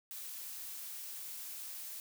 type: noise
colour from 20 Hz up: blue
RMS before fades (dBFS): -45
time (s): 0.11-2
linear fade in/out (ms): 0
effects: none